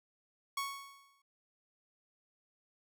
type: tone with exponential decay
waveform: sawtooth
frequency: 1108.7 Hz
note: C#6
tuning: in tune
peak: -29 dBFS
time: 0.57-1.22 s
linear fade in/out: 5 ms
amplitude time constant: 140 ms
effects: none